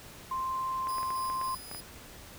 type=tone; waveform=sine; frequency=1046.5 Hz; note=C6; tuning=in tune; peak=-30 dBFS; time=0.31-1.55 s; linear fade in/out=5 ms
type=clicks; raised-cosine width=0.5 ms; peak=-26 dBFS; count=8; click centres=0.871 / 0.983 / 1.031 / 1.105 / 1.3 / 1.414 / 1.714 / 1.748 s
type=tone with tremolo; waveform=10% pulse; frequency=4978 Hz; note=D#8; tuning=in tune; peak=-34 dBFS; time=0.88-1.81 s; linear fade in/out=10 ms; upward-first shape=square; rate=3.6 Hz; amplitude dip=40%
effects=pink hiss -49 dBFS RMS until 2.38 s